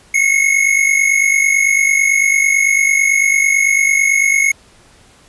square tone pair together, 2152 / 2201 Hz, C7 / C#7, +48 / -13 cents, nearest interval unison, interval 39 cents, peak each -15 / -13 dBFS, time 0.14-4.52 s, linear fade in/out 5 ms, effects pink hiss -47 dBFS RMS until 5.28 s + resampled to 24000 Hz

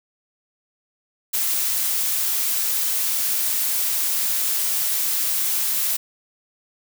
blue noise, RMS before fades -22 dBFS, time 1.33-5.97 s, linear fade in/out 10 ms, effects none

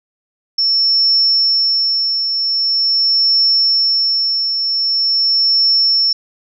sine tone with tremolo, 5400 Hz, E8, 41 cents sharp, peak -9 dBFS, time 0.58-6.13 s, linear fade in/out 5 ms, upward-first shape triangle, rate 0.44 Hz, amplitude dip 50%, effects none

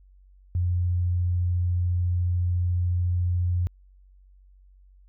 sine tone, 88.6 Hz, F2, 25 cents sharp, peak -21 dBFS, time 0.55-3.67 s, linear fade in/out 0 ms, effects added 47 Hz sine -51 dBFS peak until 5.08 s

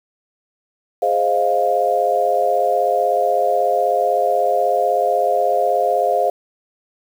sine chord, F minor seventh, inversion first, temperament equal, 415.3 / 523.3 / 622.3 / 698.5 Hz, Ab4 / C5 / Eb5 / F5, 0 / 0 / 0 / 0 cents, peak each -23 / -20 / -21 / -17 dBFS, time 1.02-6.3 s, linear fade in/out 5 ms, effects 7-bit

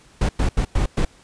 brown noise bursts at uneven times, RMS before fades -18 dBFS, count 5, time 0.21-0.29 / 0.39-0.49 / 0.57-0.65 / 0.75-0.86 / 0.97-1.05 s, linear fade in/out 5 ms, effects pink hiss -52 dBFS RMS until 1.23 s + resampled to 22050 Hz

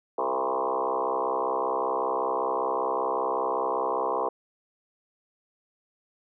sine tone with frequency modulation, 740 Hz, F#5, in tune, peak -24 dBFS, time 0.18-4.29 s, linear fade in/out 5 ms, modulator 65.2 Hz, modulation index 5.5, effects none

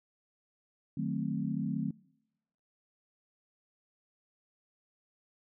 sine chord, D# diminished seventh, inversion none, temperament equal with one note detuned, 153.6 / 185 / 220 / 261.6 Hz, D#3 / F#3 / A3 / C4, -22 / 0 / 0 / 0 cents, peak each -36 / -36 / -36 / -37 dBFS, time 0.97-1.91 s, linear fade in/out 5 ms, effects noise-tail reverb RT60 0.9 s tail -26 dB re dry

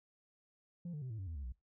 sine tone with pitch steps, 173.3 / 149.13 / 128.34 / 110.44 / 95.04 / 81.79 / 70.38 / 60.57 Hz, F3 / D3 / C3 / A2 / F#2 / E2 / C#2 / B1, -13 / +27 / -33 / +7 / +47 / -13 / +27 / -33 cents, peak -38 dBFS, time 0.85-1.522 s, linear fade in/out 5 ms, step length 84 ms, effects noise-tail reverb RT60 0.2 s tail -24 dB re dry + tanh soft clip ceiling -39 dBFS

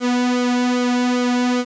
sawtooth tone with flanger, 246.9 Hz, B3, in tune, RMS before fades -18 dBFS, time 0-1.65 s, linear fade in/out 50 ms, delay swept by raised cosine 1.1 to 2.5 ms, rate 2.5 Hz, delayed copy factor -0.7, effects resampled to 16000 Hz + 8-bit

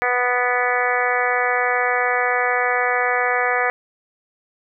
harmonic tone with a mistuned harmonic, 246.9 Hz, B3, in tune, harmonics 2 / 3 / 4 / 5 / 6 / 7 / 8 / 9, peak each -24 / -23 / -29 / -25 / -28 / -24 / -24 / -28 dBFS, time 0.02-3.7 s, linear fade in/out 0 ms, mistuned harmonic 9, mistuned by +18 cents, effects none

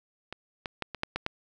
clicks, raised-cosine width 0.3 ms, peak -21 / -17 / -15 / -20 / -12 / -14 / -13 dBFS, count 7, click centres 0.326 / 0.658 / 0.823 / 0.947 / 1.034 / 1.16 / 1.264 s, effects none

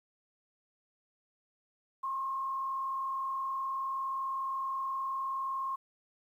sine tone with frequency modulation, 1072 Hz, C6, 42 cents sharp, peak -32 dBFS, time 2.03-5.76 s, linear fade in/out 10 ms, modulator 39.3 Hz, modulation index 0.58, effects 11-bit

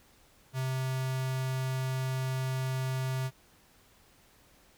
square tone with notch filter, 130.81 Hz, C3, in tune, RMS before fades -32 dBFS, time 0.53-3.31 s, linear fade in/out 50 ms, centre 330 Hz, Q 1.4, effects pink hiss -62 dBFS RMS until 4.77 s

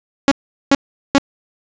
sawtooth tone bursts, 277.2 Hz, C#4, in tune, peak -4 dBFS, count 3, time 0.28-1.182 s, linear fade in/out 0 ms, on 34 ms, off 400 ms, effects resampled to 16000 Hz + 7-bit

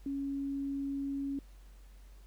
sine tone, 277.2 Hz, C#4, in tune, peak -33 dBFS, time 0.06-1.39 s, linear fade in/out 2 ms, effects added 47 Hz sine -51 dBFS peak until 2.26 s + pink hiss -66 dBFS RMS until 2.26 s

